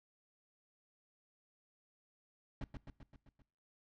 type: noise with echo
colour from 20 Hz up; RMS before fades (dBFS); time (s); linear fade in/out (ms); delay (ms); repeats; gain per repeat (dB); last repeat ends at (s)
brown; -40; 2.61-2.64; 2; 130; 6; -4; 3.42
effects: noise-tail reverb RT60 0.6 s tail -22 dB re dry + low-pass 4000 Hz 12 dB/octave